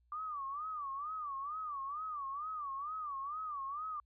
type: tone with vibrato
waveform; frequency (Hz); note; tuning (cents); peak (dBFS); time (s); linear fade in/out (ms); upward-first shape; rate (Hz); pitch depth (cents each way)
sine; 1174.7; D6; 0; -38; 0.12-4; 2; sine; 2.2; 150
effects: added 60 Hz sine -69 dBFS peak until 4.05 s